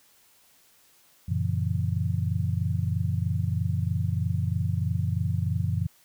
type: chord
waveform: sine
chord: F# dominant seventh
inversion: none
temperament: just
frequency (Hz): 92.5 / 115.62 / 138.75 / 166.5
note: F#2 / A#2 / C#3 / E3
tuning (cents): 0 / -14 / +2 / +18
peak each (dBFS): -27 / -29 / -32 / -31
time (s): 1.28-5.87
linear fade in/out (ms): 10
effects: white hiss -60 dBFS RMS until 6.04 s